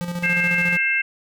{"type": "tone with tremolo", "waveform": "square", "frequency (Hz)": 174.61, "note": "F3", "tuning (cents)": 0, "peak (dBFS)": -24, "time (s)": [0.01, 0.77], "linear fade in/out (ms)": 0, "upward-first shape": "square", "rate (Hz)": 14, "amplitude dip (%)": 50}
{"type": "harmonic tone", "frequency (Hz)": 531, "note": "C5", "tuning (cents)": 25, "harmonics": [3, 4, 5], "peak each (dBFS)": [-23, -21, -22], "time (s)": [0.23, 1.02], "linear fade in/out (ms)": 10}
{"effects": []}